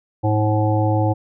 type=harmonic tone; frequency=107 Hz; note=A2; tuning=48 cents flat; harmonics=1 / 3 / 5 / 7 / 8; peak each=-17 / -22 / -24 / -25 / -26 dBFS; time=0.23-1.14 s; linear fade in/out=20 ms; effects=none